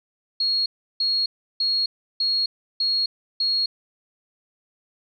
sine tone bursts, 4300 Hz, C8, 47 cents sharp, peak -19 dBFS, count 6, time 0.4-3.66 s, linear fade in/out 5 ms, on 260 ms, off 340 ms, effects none

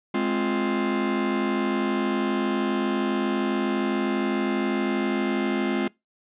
45% pulse chord, F minor, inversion first, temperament just, 209.5 / 261.9 / 349.2 Hz, Ab3 / C4 / F4, +15 / +2 / 0 cents, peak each -27 dBFS, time 0.14-5.88 s, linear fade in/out 5 ms, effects noise-tail reverb RT60 0.2 s tail -23 dB re dry + resampled to 8000 Hz

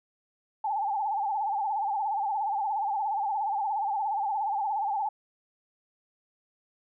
sine tone with vibrato, 830.6 Hz, G#5, in tune, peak -26 dBFS, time 0.64-5.09 s, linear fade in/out 5 ms, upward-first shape sine, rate 17 Hz, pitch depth 110 cents each way, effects none

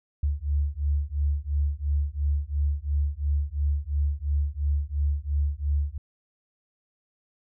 sine beating tone pair, 71 / 73.9 Hz, C#2 / D2, +42 / +11 cents, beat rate 2.9 Hz, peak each -26 dBFS, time 0.23-5.98 s, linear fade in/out 5 ms, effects none

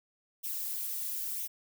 violet noise with flanger, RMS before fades -36 dBFS, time 0.43-1.48 s, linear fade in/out 20 ms, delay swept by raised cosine 0.32 to 3.72 ms, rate 1 Hz, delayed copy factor +0.55, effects none

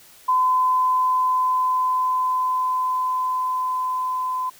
sine tone with level ramp, 1018 Hz, C6, 48 cents flat, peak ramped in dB -15 to -22 dBFS, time 0.28-4.5 s, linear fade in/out 10 ms, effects white hiss -49 dBFS RMS until 4.59 s

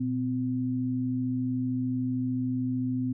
sine tone pair together, 120.06 / 255.5 Hz, B2 / C4, -48 / -41 cents, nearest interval octave + minor second, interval 1307 cents, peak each -32 / -27 dBFS, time 0-3.13 s, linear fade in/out 10 ms, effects none

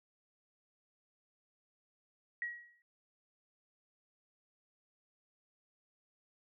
sine tone with exponential decay, 1908 Hz, A#6, 40 cents sharp, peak -33 dBFS, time 2.42-2.82 s, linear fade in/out 1 ms, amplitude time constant 86 ms, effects none

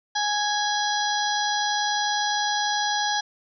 harmonic tone with a mistuned harmonic, 830.6 Hz, G#5, in tune, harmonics 1 / 2 / 4 / 5 / 6 / 7, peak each -25 / -28 / -31 / -32 / -33 / -33 dBFS, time 0.15-3.21 s, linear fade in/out 10 ms, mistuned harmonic 5, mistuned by -41 cents, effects none

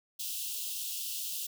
white high-pass noise, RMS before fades -37 dBFS, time 0.19-1.47 s, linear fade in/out 10 ms, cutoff 2700 Hz, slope 96 dB/octave, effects none

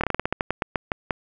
slowing click train, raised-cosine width 0.5 ms, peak -7 dBFS, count 14, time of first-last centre 0.01-1.108 s, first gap 26 ms, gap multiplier 1.18, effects none

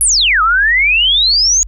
sine exponential two-way sweep, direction down then up, 11360 to 1244.5 to 6830 Hz, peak -8 dBFS, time 0.01-1.63 s, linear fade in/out 0 ms, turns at 0.42 s, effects added 47 Hz sine -26 dBFS peak until 1.67 s

